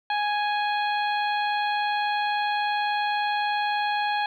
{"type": "harmonic tone with a mistuned harmonic", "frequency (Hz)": 830.6, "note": "G#5", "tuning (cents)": 0, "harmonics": [1, 2, 3, 4, 5], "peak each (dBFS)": [-24, -30, -34, -36, -38], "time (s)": [0.1, 4.26], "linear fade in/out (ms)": 2, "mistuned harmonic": 5, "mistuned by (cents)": 19, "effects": ["10-bit"]}